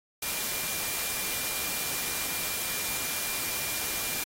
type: tone in noise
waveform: sine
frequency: 2394 Hz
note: D7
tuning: 33 cents sharp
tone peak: -41 dBFS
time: 0.22-4.24 s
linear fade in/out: 5 ms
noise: white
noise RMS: -32 dBFS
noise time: 0.22-4.24 s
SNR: -12 dB
effects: AAC 48 kbps